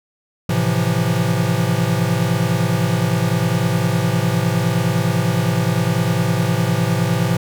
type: chord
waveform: square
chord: F major seventh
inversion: first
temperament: equal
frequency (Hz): 110 / 130.81 / 164.81 / 174.61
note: A2 / C3 / E3 / F3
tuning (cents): 0 / 0 / 0 / 0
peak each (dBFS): -22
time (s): 0.49-7.37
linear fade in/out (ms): 5
effects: none